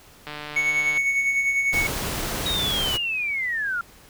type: click train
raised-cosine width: 0.3 ms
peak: -18 dBFS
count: 106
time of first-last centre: 0.27-0.975 s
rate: 149 Hz
type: tone with tremolo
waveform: triangle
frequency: 2217 Hz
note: C#7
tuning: in tune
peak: -16 dBFS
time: 0.56-1.87 s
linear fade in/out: 5 ms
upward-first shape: sine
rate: 10 Hz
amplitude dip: 45%
type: noise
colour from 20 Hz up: pink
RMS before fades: -28 dBFS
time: 1.72-2.98 s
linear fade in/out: 20 ms
type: linear sweep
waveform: sine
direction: down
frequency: 3814 to 1364 Hz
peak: -23 dBFS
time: 2.46-3.81 s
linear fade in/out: 2 ms
effects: pink hiss -50 dBFS RMS until 4.09 s